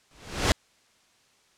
pink noise with exponential growth, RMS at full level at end -18 dBFS, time 0.11-0.52 s, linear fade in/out 1 ms, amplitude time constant 87 ms, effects white hiss -63 dBFS RMS until 1.57 s + low-pass 7000 Hz 12 dB/octave

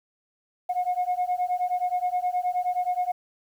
sine beating tone pair, 718 / 727.5 Hz, F5 / F#5, +48 / -29 cents, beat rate 9.5 Hz, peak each -25 dBFS, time 0.69-3.12 s, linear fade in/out 10 ms, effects tanh soft clip ceiling -19 dBFS + 9-bit

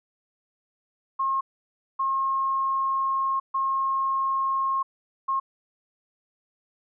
sine tone bursts at uneven times, 1076 Hz, C6, 48 cents sharp, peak -22 dBFS, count 4, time 1.19-1.41 / 1.99-3.4 / 3.54-4.83 / 5.28-5.4 s, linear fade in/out 10 ms, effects none

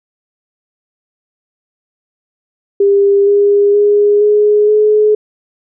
sine tone with pitch steps, 400 / 406.1 / 412.2 / 418.4 / 424.8 Hz, G4 / G#4 / G#4 / G#4 / G#4, +35 / -39 / -13 / +13 / +39 cents, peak -6 dBFS, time 2.8-5.15 s, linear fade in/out 5 ms, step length 470 ms, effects none

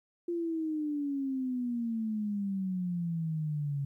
sine exponential sweep, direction down, 348.1 to 138.59 Hz, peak -30 dBFS, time 0.28-3.85 s, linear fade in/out 5 ms, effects 12-bit

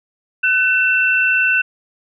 sine tone pair together, 1507 / 2685 Hz, F#6 / E7, +31 / +31 cents, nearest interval minor seventh, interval 1000 cents, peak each -15 dBFS, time 0.43-1.62 s, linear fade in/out 10 ms, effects none

